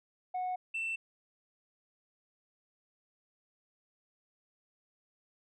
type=tone pair in turn; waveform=sine; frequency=734 / 2677 Hz; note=F#5 / E7; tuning=-14 / +26 cents; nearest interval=octave + minor seventh; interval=2240 cents; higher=second; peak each=-30 / -31 dBFS; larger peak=first; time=0.34-0.56 / 0.74-0.96 s; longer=neither; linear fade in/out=10 ms; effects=tanh soft clip ceiling -31 dBFS